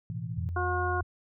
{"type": "chord", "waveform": "sine", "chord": "A suspended second", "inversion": "none", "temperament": "equal with one note detuned", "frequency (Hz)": [109.56, 123.47, 164.81], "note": ["A2", "B2", "E3"], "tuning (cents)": [-7, 0, 0], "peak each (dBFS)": -37, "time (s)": [0.1, 0.49], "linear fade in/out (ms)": 0}
{"type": "tone with vibrato", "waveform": "sine", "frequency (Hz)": 86.5, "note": "F2", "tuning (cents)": -16, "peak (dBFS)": -31, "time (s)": [0.37, 1.03], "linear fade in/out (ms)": 10, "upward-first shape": "triangle", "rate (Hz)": 6.9, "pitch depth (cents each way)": 9}
{"type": "harmonic tone", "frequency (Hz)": 360.1, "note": "F#4", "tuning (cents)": -47, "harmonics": [1, 2, 3, 4], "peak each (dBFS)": [-33, -33, -33, -33], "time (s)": [0.56, 1.01], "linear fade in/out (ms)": 5}
{"effects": []}